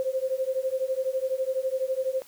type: beating tone pair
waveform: sine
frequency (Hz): 518 / 530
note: C5 / C5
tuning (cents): -17 / +22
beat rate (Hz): 12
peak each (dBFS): -28 / -28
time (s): 0-2.22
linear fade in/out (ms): 0
effects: white hiss -53 dBFS RMS until 2.27 s